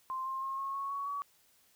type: tone with pitch steps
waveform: sine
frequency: 1046.5 / 1060.5 / 1074.7 / 1089.1 / 1103.6 / 1118.4 / 1133.3 Hz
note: C6 / C6 / C6 / C#6 / C#6 / C#6 / C#6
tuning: 0 / +23 / +46 / -31 / -8 / +15 / +38 cents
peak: -34 dBFS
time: 0.1-1.22 s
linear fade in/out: 0 ms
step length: 160 ms
effects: white hiss -67 dBFS RMS until 1.75 s